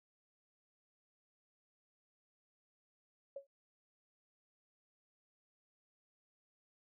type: tone with exponential decay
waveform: sine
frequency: 554 Hz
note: C#5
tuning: 1 cent flat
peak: -39 dBFS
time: 3.36-3.47 s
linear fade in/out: 5 ms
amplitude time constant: 23 ms
effects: none